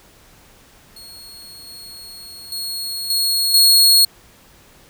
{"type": "tone with level steps", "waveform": "sawtooth", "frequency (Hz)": 4317, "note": "C#8", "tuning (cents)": -47, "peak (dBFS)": [-34, -32, -21, -13, -6], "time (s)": [0.96, 4.05], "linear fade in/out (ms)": 5, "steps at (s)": [1.67, 2.52, 3.1, 3.54], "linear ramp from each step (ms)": 2, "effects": ["pink hiss -49 dBFS RMS until 4.89 s"]}